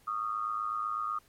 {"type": "tone with amplitude modulation", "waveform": "sine", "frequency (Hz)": 1234, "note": "D#6", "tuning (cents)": -15, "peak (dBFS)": -27, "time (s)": [0.07, 1.19], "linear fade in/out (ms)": 10, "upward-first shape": "sine", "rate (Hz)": 108, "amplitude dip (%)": 75, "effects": ["pink hiss -64 dBFS RMS until 1.28 s", "MP3 64 kbps"]}